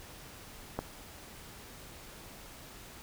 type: click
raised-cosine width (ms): 1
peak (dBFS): -18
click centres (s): 0.79
effects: pink hiss -50 dBFS RMS until 3.02 s